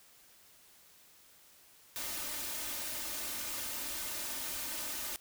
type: noise with comb filter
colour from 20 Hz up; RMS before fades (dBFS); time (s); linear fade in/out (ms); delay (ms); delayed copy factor
white; -39; 1.96-5.16; 0; 3.3; +0.6
effects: white hiss -61 dBFS RMS until 5.2 s